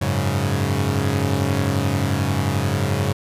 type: chord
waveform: sawtooth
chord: F# suspended second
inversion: none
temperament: equal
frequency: 92.5 / 103.83 / 138.59 Hz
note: F#2 / G#2 / C#3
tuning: 0 / 0 / 0 cents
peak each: -19 dBFS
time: 0.01-3.13 s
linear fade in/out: 10 ms
effects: resampled to 32000 Hz